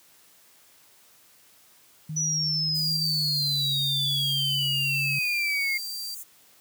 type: tone with pitch glide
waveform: sine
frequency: 155.56 to 139.39 Hz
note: D#3 to C#3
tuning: 0 to +10 cents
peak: -30 dBFS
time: 2.09-5.19 s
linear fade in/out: 5 ms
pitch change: -190 cents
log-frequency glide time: 3.07-3.63 s
type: exponential sweep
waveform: sine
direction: down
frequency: 5950 to 2128 Hz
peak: -24 dBFS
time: 2.16-5.78 s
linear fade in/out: 10 ms
type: high-pass noise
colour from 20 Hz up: white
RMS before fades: -39 dBFS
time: 2.74-6.24 s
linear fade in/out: 20 ms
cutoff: 6300 Hz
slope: 96 dB/octave
type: tone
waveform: triangle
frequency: 4699 Hz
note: D8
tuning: in tune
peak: -32 dBFS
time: 2.85-6.15 s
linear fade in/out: 10 ms
effects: white hiss -57 dBFS RMS until 6.6 s + high-pass 80 Hz 12 dB/octave